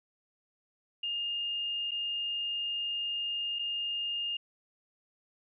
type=tone with dropouts; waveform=sine; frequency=2826 Hz; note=F7; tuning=20 cents sharp; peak=-31 dBFS; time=1.03-4.37 s; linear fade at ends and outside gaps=5 ms; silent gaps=1.91-1.916 / 3.588-3.592 s; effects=none